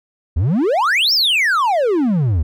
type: exponential two-way sweep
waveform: triangle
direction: up then down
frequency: 71.1 to 5588 to 71.1 Hz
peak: -11 dBFS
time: 0.36-2.43 s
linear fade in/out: 10 ms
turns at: 1.13 s
effects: none